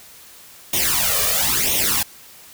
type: noise with flanger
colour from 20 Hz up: white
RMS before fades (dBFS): -19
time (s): 0.73-2.03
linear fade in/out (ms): 5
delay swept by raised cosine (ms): 0.32 to 1.72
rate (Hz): 1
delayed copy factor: +0.8
effects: white hiss -44 dBFS RMS until 2.53 s